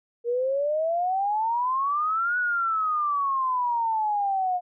sine exponential two-way sweep, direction up then down, 466.2 to 1480 to 711 Hz, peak -22 dBFS, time 0.24-4.61 s, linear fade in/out 50 ms, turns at 2.38 s, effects none

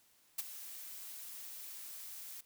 blue noise with ADSR envelope, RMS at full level -34 dBFS, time 0.38-2.41 s, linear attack 11 ms, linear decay 23 ms, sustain -14 dB, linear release 8 ms, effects white hiss -69 dBFS RMS until 2.45 s

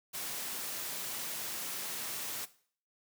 white high-pass noise, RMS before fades -39 dBFS, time 0.13-2.46 s, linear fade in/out 20 ms, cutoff 120 Hz, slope 12 dB/octave, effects noise-tail reverb RT60 0.5 s tail -17 dB re dry

